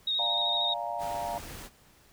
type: tone with vibrato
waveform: sine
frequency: 3737 Hz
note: A#7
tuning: 4 cents sharp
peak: -26 dBFS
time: 0.07-0.74 s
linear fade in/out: 5 ms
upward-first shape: square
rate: 13 Hz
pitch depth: 22 cents each way
type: chord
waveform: sine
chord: Bb dominant seventh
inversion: first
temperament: equal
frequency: 587.3 / 698.5 / 830.6 / 932.3 Hz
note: D5 / F5 / Ab5 / Bb5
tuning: 0 / 0 / 0 / 0 cents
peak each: -39 / -34 / -39 / -36 dBFS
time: 0.19-1.38 s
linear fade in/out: 2 ms
type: noise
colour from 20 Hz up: pink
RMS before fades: -43 dBFS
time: 0.98-1.7 s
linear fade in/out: 50 ms
effects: pink hiss -60 dBFS RMS until 2.12 s